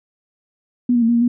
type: tone with pitch steps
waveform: sine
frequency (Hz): 245 / 238.5 / 227.6 / 237.2 / 234.3 / 241.9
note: B3 / A#3 / A#3 / A#3 / A#3 / B3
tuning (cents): -14 / +40 / -41 / +30 / +9 / -36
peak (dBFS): -12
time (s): 0.89-1.28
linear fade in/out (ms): 5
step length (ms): 65
effects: none